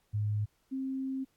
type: tone pair in turn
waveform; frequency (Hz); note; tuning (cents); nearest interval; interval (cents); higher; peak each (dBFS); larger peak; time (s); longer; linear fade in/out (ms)
sine; 105 / 265.6; G#2 / C4; +19 / +26; octave + major third; 1607; second; -28 / -32; first; 0.13-0.46 / 0.71-1.25; second; 20
effects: pink hiss -73 dBFS RMS until 1.36 s + AAC 64 kbps